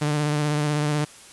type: tone with vibrato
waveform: sawtooth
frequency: 148.9 Hz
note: D3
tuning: 24 cents sharp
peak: -17 dBFS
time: 0.01-1.05 s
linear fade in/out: 10 ms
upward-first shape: sine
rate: 16 Hz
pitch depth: 30 cents each way
effects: white hiss -46 dBFS RMS until 1.32 s + resampled to 24000 Hz